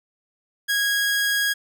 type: tone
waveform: sawtooth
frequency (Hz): 1647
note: G#6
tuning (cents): -15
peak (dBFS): -16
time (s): 0.68-1.54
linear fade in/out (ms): 20
effects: none